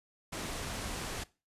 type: low-pass noise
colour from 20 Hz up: pink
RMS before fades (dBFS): -39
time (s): 0.32-1.24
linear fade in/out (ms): 10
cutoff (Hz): 11000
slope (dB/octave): 24
effects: noise-tail reverb RT60 0.3 s tail -20 dB re dry + resampled to 32000 Hz